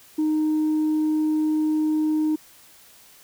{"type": "tone", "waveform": "sine", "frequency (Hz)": 309, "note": "D#4", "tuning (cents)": -12, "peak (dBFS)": -17, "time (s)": [0.18, 2.36], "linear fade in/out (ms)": 10, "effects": ["tanh soft clip ceiling -17 dBFS", "white hiss -51 dBFS RMS until 3.23 s"]}